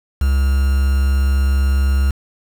triangle tone with quantisation, 67.9 Hz, C#2, 35 cents flat, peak -10 dBFS, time 0.21-2.11 s, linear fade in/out 5 ms, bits 5, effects none

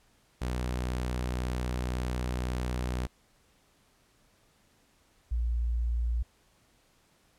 sawtooth / sine tone pair in turn, 61.9 / 58.48 Hz, B1 / A#1, +5 / +6 cents, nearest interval minor second, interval 99 cents, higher first, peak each -26 dBFS, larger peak neither, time 0.41-3.07 / 5.31-6.23 s, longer first, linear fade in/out 10 ms, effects pink hiss -66 dBFS RMS until 7.38 s + low-pass 12000 Hz 12 dB/octave

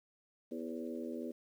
harmonic tone with a mistuned harmonic, 81.7 Hz, E2, 15 cents flat, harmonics 3 / 4 / 5 / 6 / 7, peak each -42 / -44 / -46 / -48 / -49 dBFS, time 0.51-1.32 s, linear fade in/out 10 ms, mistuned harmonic 6, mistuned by +39 cents, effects 11-bit

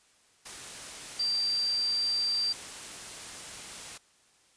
sine tone in noise, 4699 Hz, D8, in tune, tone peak -26 dBFS, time 1.19-2.53 s, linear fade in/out 10 ms, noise white, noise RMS -42 dBFS, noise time 0.45-3.98 s, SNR +13 dB, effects white hiss -64 dBFS RMS until 4.56 s + resampled to 22050 Hz

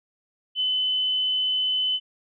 sine tone, 3025 Hz, F#7, 38 cents sharp, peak -21 dBFS, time 0.55-2 s, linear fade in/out 50 ms, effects none

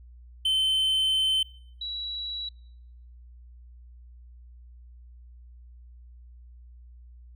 triangle / sine tone pair in turn, 3075 / 3909 Hz, G7 / B7, -34 / -19 cents, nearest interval major third, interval 415 cents, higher second, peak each -20 / -31 dBFS, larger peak first, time 0.45-1.43 / 1.81-2.49 s, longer first, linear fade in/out 5 ms, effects noise-tail reverb RT60 0.8 s tail -23 dB re dry + added 60 Hz sine -46 dBFS peak until 7.35 s

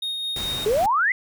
triangle tone with tremolo, 3715 Hz, A#7, 7 cents flat, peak -23 dBFS, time 0.02-0.65 s, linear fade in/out 5 ms, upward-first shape sine, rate 4.7 Hz, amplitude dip 25%
pink noise, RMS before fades -33 dBFS, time 0.36-0.86 s, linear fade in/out 2 ms
sine exponential sweep, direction up, 400 to 2098 Hz, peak -17 dBFS, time 0.66-1.12 s, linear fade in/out 2 ms
effects none

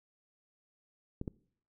clicks, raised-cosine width 3 ms, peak -24 dBFS, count 2, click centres 1.214 / 1.278 s, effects noise-tail reverb RT60 0.6 s tail -23 dB re dry

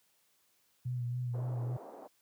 sine tone with vibrato, 122.8 Hz, B2, 9 cents flat, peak -32 dBFS, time 0.85-1.77 s, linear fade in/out 10 ms, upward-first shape sine, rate 3.6 Hz, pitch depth 34 cents each way
white band-pass noise, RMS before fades -49 dBFS, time 1.33-2.08 s, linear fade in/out 20 ms, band 280 to 790 Hz, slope 24 dB/octave
effects white hiss -72 dBFS RMS until 2.21 s + high-pass 80 Hz 12 dB/octave

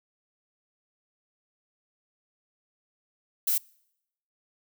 violet noise, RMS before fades -25 dBFS, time 3.47-3.58 s, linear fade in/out 5 ms, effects noise-tail reverb RT60 0.8 s tail -26 dB re dry

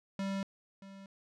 square tone with echo, 195.3 Hz, G3, 6 cents flat, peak -34 dBFS, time 0.19-0.43 s, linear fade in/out 2 ms, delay 630 ms, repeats 1, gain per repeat -15 dB, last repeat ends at 1.06 s, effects low-pass 6000 Hz 12 dB/octave

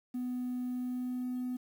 triangle tone with pitch glide, 248.9 to 250.6 Hz, B3 to B3, +14 to +25 cents, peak -30 dBFS, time 0.14-1.57 s, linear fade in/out 10 ms, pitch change +11 cents, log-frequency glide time 0.64-1.28 s, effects tanh soft clip ceiling -29 dBFS + 10-bit

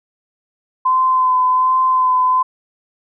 sine tone with vibrato, 1024 Hz, C6, 38 cents flat, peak -11 dBFS, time 0.85-2.43 s, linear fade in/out 10 ms, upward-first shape sine, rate 1.3 Hz, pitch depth 18 cents each way, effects none

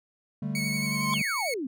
triangle chord, D suspended fourth, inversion none, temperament equal, 146.83 / 196 / 220 Hz, D3 / G3 / A3, 0 / 0 / 0 cents, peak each -31 dBFS, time 0.42-1.22 s, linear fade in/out 5 ms
sawtooth tone with vibrato, 2217 Hz, C#7, in tune, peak -26 dBFS, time 0.55-1.54 s, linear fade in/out 2 ms, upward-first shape triangle, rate 11 Hz, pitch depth 27 cents each way
triangle tone with exponential growth, 1046.5 Hz, C6, in tune, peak -23 dBFS, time 0.58-1.14 s, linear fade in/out 1 ms, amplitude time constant 120 ms
sine exponential sweep, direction down, 3520 to 240.2 Hz, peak -29 dBFS, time 1.13-1.67 s, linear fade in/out 5 ms
effects none

